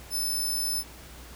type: tone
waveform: 15% pulse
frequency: 5274 Hz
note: E8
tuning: in tune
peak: -21 dBFS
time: 0.1-0.84 s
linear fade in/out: 50 ms
effects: added 60 Hz sine -48 dBFS peak until 1.35 s + pink hiss -48 dBFS RMS until 1.35 s